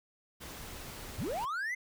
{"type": "noise", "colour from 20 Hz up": "pink", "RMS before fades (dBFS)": -45, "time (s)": [0.4, 1.46], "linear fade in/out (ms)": 20}
{"type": "linear sweep", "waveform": "triangle", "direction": "up", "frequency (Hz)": [50.5, 2093], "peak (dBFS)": -31, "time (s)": [1.18, 1.75], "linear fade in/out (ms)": 10}
{"effects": []}